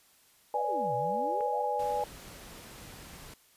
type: chord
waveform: sine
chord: G# diminished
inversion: first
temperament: equal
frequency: 493.9 / 587.3 / 830.6 Hz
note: B4 / D5 / G#5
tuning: 0 / 0 / 0 cents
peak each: -34 / -35 / -30 dBFS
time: 0.54-2.04 s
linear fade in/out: 2 ms
type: exponential two-way sweep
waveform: sine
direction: down then up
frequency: 885 to 120 to 885 Hz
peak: -38 dBFS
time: 0.55-1.65 s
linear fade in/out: 5 ms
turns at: 0.95 s
type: click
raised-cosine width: 0.5 ms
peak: -32 dBFS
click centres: 1.408 s
type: noise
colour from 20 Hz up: pink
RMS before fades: -48 dBFS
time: 1.79-3.34 s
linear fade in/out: 5 ms
effects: white hiss -63 dBFS RMS until 3.56 s + resampled to 32000 Hz